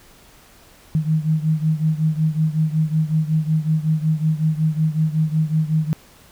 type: beating tone pair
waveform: sine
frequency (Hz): 155.2 / 160.6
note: D#3 / E3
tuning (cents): -4 / -45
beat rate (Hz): 5.4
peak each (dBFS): -18 / -21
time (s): 0.95-5.93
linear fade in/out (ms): 0
effects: pink hiss -49 dBFS RMS until 6.31 s